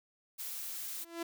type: noise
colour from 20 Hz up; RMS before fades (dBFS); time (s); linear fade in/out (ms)
blue; -41; 0.38-1.05; 20
type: tone with exponential growth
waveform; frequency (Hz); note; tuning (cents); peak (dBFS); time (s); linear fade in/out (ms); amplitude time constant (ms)
sawtooth; 336.6; E4; +36; -30; 0.93-1.23; 5; 64
effects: none